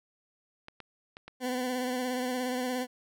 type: clicks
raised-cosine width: 0.3 ms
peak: -28 dBFS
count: 4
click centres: 0.684 / 0.803 / 1.169 / 1.28 s
type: tone with vibrato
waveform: 20% pulse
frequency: 252 Hz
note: B3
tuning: 35 cents sharp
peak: -25 dBFS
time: 1.4-2.87 s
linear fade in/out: 50 ms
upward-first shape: sine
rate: 17 Hz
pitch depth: 33 cents each way
effects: none